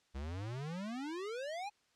square exponential sweep, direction up, 64.2 to 850 Hz, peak -40 dBFS, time 0.14-1.7 s, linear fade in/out 20 ms, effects white hiss -73 dBFS RMS until 1.95 s + low-pass 6000 Hz 12 dB/octave

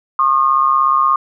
sine tone pair together, 1079 / 1215.7 Hz, C#6 / D#6, -47 / -41 cents, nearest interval major second, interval 206 cents, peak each -13 dBFS, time 0.19-1.16 s, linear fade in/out 2 ms, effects none

